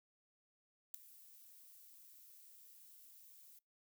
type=noise with ADSR envelope; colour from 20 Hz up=violet; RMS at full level=-38 dBFS; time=0.94-3.59 s; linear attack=4 ms; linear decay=4 ms; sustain=-23 dB; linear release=6 ms; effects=noise-tail reverb RT60 0.2 s tail -24 dB re dry